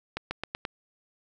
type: accelerating click train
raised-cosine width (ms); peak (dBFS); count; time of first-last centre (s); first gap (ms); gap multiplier
0.3; -15; 5; 0.17-0.651; 140; 0.9
effects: none